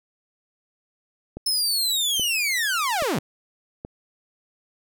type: click train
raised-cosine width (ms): 2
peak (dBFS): -20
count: 4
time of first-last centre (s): 1.37-3.849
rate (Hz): 1.21
type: linear sweep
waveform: sawtooth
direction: down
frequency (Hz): 5274 to 110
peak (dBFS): -18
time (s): 1.46-3.19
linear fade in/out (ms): 5
effects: none